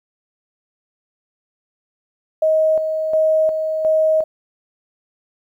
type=tone with tremolo; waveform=sine; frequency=630 Hz; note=D#5; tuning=21 cents sharp; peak=-12 dBFS; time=2.42-4.24 s; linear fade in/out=5 ms; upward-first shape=square; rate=1.4 Hz; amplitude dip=50%; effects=9-bit